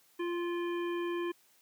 harmonic tone with a mistuned harmonic, 346.3 Hz, F4, 15 cents flat, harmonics 1 / 3 / 5 / 7 / 9, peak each -32 / -42 / -46 / -49 / -51 dBFS, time 0.19-1.32 s, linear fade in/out 10 ms, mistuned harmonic 3, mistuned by +16 cents, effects white hiss -66 dBFS RMS until 1.61 s + high-pass 150 Hz 12 dB/octave

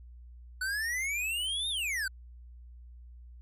square exponential two-way sweep, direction up then down, 1480 to 3729 to 1480 Hz, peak -31 dBFS, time 0.61-2.08 s, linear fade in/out 5 ms, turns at 1.69 s, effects added 60 Hz sine -47 dBFS peak until 3.41 s + resampled to 32000 Hz

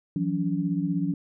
sine tone cluster, 166.5 / 182.5 / 284.2 Hz, E3 / F#3 / C#4, +18 / -24 / +43 cents, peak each -28 dBFS, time 0.16-1.14 s, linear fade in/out 2 ms, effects none

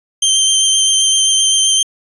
20% pulse tone with vibrato, 3136 Hz, G7, in tune, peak -4 dBFS, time 0.22-1.83 s, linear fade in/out 5 ms, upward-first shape triangle, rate 7.7 Hz, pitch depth 19 cents each way, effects resampled to 24000 Hz

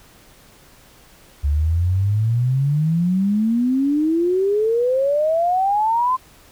sine exponential sweep, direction up, 69.6 to 1046.5 Hz, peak -15 dBFS, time 1.43-6.17 s, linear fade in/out 20 ms, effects pink hiss -49 dBFS RMS until 6.51 s

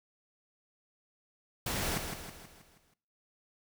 pink noise with echo, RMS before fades -34 dBFS, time 1.66-1.98 s, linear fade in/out 5 ms, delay 160 ms, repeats 6, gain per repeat -6 dB, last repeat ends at 2.94 s, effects noise-tail reverb RT60 0.5 s tail -19 dB re dry

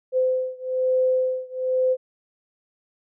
sine beating tone pair, 513 / 514.1 Hz, C5 / C5, -34 / -31 cents, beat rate 1.1 Hz, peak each -22 / -23 dBFS, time 0.12-1.97 s, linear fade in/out 50 ms, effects none

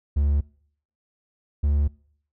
triangle tone pair in turn, 72 / 72.54 Hz, D2 / D2, -34 / -21 cents, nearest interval unison, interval 13 cents, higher second, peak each -16 dBFS, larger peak neither, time 0.16-0.41 / 1.63-1.88 s, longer neither, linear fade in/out 10 ms, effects noise-tail reverb RT60 0.6 s tail -24 dB re dry

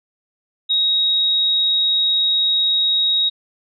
sine tone, 3786 Hz, A#7, 26 cents sharp, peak -14 dBFS, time 0.69-3.3 s, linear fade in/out 20 ms, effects none

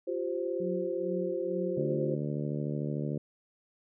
sine chord, F suspended second, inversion none, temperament equal with one note detuned, 349.2 / 387.3 / 523.3 Hz, F4 / G4 / C5, 0 / -21 / 0 cents, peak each -34 / -35 / -34 dBFS, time 0.07-2.15 s, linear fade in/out 10 ms
sine tone with tremolo, 182.5 Hz, F#3, 24 cents flat, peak -33 dBFS, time 0.6-1.95 s, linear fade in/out 2 ms, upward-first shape sine, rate 2.2 Hz, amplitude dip 95%
harmonic tone, 73.42 Hz, D2, in tune, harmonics 2 / 3 / 4 / 5 / 6 / 7 / 8, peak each -33 / -37 / -39 / -41 / -43 / -44 / -45 dBFS, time 1.77-3.18 s, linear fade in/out 5 ms
effects none

